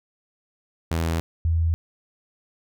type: tone pair in turn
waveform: sawtooth / sine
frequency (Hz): 82.3 / 82.3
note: E2 / E2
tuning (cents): -2 / -2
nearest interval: unison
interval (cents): 0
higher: neither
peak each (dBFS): -18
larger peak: neither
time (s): 0.91-1.2 / 1.45-1.74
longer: neither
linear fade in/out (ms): 0
effects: none